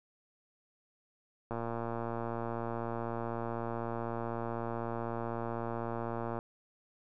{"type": "click train", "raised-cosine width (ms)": 1, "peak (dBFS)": -23, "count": 567, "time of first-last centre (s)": [1.51, 6.389], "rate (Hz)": 116, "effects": []}